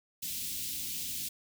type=band-stop noise; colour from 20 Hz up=white; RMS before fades=-37 dBFS; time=0.22-1.29 s; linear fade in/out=10 ms; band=290 to 2700 Hz; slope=24 dB/octave; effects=none